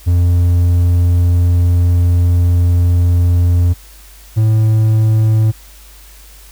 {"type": "tone pair in turn", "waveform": "triangle", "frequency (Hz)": [87.5, 109.56], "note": ["F2", "A2"], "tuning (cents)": [4, -7], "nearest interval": "major third", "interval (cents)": 389, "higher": "second", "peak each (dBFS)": -6, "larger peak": "neither", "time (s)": [[0.06, 3.74], [4.36, 5.52]], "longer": "first", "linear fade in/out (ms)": 20, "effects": ["added 50 Hz sine -38 dBFS peak until 6.51 s", "white hiss -42 dBFS RMS until 6.51 s"]}